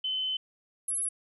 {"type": "tone pair in turn", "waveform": "sine", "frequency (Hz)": [3048, 10793], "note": ["G7", "E9"], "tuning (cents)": [-49, 40], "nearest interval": "octave + minor seventh", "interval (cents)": 2189, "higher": "second", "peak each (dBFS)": [-28, -28], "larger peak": "neither", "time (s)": [[0.04, 0.37], [0.88, 1.09]], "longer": "first", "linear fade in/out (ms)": 5, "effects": []}